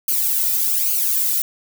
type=noise with flanger; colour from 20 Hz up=violet; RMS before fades=-19 dBFS; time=0.08-1.42 s; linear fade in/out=2 ms; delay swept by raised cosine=0.54 to 1.84 ms; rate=1.2 Hz; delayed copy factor=-1; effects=none